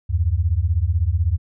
sine beating tone pair, 76.6 / 92.6 Hz, D#2 / F#2, -27 / +2 cents, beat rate 16 Hz, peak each -19 / -19 dBFS, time 0.09-1.38 s, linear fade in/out 20 ms, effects none

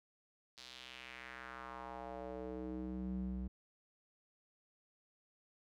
square tone with band-pass filter sweep, 63 Hz, B1, 35 cents sharp, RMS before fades -45 dBFS, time 0.57-3.48 s, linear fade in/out 10 ms, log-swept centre 4500 to 130 Hz, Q 2.3, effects none

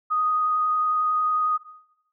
sine tone with vibrato, 1244.5 Hz, D#6, in tune, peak -20 dBFS, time 0.1-1.58 s, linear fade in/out 20 ms, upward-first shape triangle, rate 11 Hz, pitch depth 11 cents each way, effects noise-tail reverb RT60 0.9 s tail -17 dB re dry

